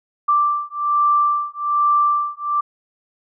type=beating tone pair; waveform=sine; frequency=1174.7 / 1175.9 Hz; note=D6 / D6; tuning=0 / +2 cents; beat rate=1.2 Hz; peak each=-18 dBFS; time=0.28-2.61 s; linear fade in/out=10 ms; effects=none